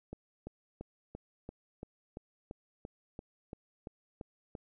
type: click train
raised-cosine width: 2 ms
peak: -29 dBFS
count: 14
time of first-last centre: 0.13-4.552 s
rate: 2.94 Hz
effects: none